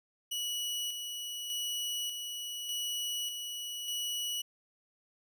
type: tone with tremolo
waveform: sawtooth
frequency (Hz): 2935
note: F#7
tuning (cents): -15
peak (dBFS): -30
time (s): 0.31-4.42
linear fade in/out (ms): 10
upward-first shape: square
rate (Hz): 0.84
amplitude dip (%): 40
effects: none